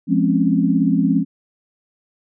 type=chord; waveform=sine; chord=Db major seventh; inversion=first; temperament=just; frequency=173.24 / 207.9 / 259.9 / 277.2 Hz; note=F3 / Ab3 / C4 / Db4; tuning=-14 / +2 / -11 / 0 cents; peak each=-19 dBFS; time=0.07-1.25 s; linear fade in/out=50 ms; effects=none